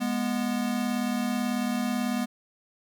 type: tone pair together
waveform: square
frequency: 206.4 / 244.6 Hz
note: G#3 / B3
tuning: -10 / -16 cents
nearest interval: minor third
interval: 294 cents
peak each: -31 / -28 dBFS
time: 0-2.26 s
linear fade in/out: 20 ms
effects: none